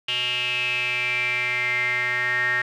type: tone with band-pass filter sweep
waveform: square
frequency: 123.4 Hz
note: B2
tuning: 1 cent flat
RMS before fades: -24 dBFS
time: 0.08-2.62 s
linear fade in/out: 5 ms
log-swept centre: 2900 to 1800 Hz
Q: 9.9
effects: none